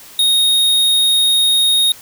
square tone, 3728 Hz, A#7, 1 cent flat, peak -11 dBFS, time 0.19-1.92 s, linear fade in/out 2 ms, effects white hiss -39 dBFS RMS until 2.01 s

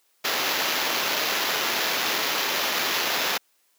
white noise with sample-and-hold, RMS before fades -25 dBFS, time 0.24-3.38 s, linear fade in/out 10 ms, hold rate 8820 Hz, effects white hiss -66 dBFS RMS until 3.78 s + high-pass 300 Hz 12 dB/octave

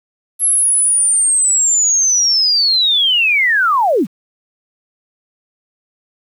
sine linear sweep, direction down, 11240 to 144.5 Hz, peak -10 dBFS, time 0.39-4.07 s, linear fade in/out 50 ms, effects 7-bit

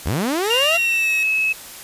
sawtooth linear sweep, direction up, 53.9 to 695 Hz, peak -15 dBFS, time 0.05-0.78 s, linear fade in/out 20 ms
10% pulse tone, 1884 Hz, A#6, 18 cents sharp, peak -21 dBFS, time 0.44-1.23 s, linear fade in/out 0 ms
sine tone with pitch glide, 2800 to 2582 Hz, F7 to E7, +4 to -37 cents, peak -16 dBFS, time 0.5-1.53 s, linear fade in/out 10 ms, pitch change -141 cents, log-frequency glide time 0.67-1.15 s
effects white hiss -37 dBFS RMS until 1.83 s + resampled to 32000 Hz

